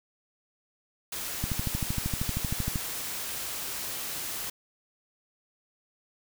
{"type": "noise", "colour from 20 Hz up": "white", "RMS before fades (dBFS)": -35, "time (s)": [1.12, 4.5], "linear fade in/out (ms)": 5}
{"type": "click train", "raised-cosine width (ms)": 5, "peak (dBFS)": -17, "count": 18, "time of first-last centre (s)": [1.44, 2.758], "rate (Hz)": 12.9}
{"effects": []}